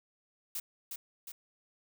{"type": "noise with echo", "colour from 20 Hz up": "blue", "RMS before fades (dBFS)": -37, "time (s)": [0.55, 0.6], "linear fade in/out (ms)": 5, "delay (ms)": 360, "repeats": 2, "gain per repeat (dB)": -4, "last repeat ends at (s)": 1.32, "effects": []}